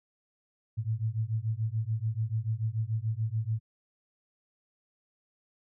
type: beating tone pair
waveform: sine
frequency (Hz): 107.5 / 114.4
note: A2 / A#2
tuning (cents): -40 / -32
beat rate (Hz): 6.9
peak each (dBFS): -31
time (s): 0.77-3.6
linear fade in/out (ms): 20
effects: none